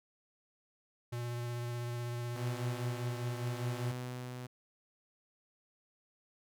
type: tone with vibrato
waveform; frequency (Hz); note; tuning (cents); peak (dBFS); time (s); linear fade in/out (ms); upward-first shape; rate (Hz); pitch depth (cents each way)
square; 120; B2; -49; -37; 1.12-3.92; 10; triangle; 16; 18
type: tone with tremolo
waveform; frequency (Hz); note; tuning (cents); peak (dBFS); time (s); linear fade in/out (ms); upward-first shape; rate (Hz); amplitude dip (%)
sawtooth; 125; B2; +21; -34; 2.35-4.47; 10; sine; 0.84; 35
effects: none